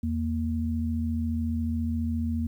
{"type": "tone pair together", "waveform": "sine", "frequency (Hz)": [82.41, 232.9], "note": ["E2", "A#3"], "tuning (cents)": [0, -1], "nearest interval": "octave + tritone", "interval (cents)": 1799, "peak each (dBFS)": -28, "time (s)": [0.03, 2.47], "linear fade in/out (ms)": 5, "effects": ["10-bit"]}